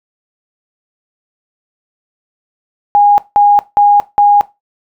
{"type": "tone bursts", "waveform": "sine", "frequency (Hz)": 820, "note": "G#5", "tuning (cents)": -22, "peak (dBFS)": -4, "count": 4, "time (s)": [2.95, 4.41], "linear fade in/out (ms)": 0, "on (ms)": 230, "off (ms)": 180, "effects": ["noise-tail reverb RT60 0.2 s tail -17 dB re dry"]}